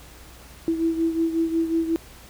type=beating tone pair; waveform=sine; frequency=327.5 / 333 Hz; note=E4 / E4; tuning=-11 / +18 cents; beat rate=5.5 Hz; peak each=-21 / -27 dBFS; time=0.68-1.96 s; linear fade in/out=0 ms; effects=added 60 Hz sine -48 dBFS peak until 2.29 s + pink hiss -47 dBFS RMS until 2.29 s